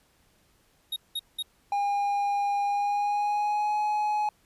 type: tone bursts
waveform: square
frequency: 3750 Hz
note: A#7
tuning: 10 cents sharp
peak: -29 dBFS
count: 3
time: 0.92-1.426 s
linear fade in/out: 5 ms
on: 42 ms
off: 190 ms
type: tone with pitch glide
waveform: triangle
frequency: 810 to 842 Hz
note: G#5 to G#5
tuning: -43 to +24 cents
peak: -22 dBFS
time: 1.72-4.29 s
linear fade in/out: 2 ms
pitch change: +67 cents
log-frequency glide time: 2.65-3.78 s
effects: pink hiss -65 dBFS RMS until 4.45 s + resampled to 32000 Hz